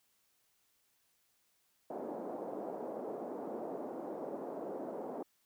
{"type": "band-pass noise", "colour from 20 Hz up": "white", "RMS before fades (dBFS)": -42, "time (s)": [1.9, 5.23], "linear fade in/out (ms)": 5, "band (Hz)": [240, 680], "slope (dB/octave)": 24, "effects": ["white hiss -75 dBFS RMS until 5.45 s"]}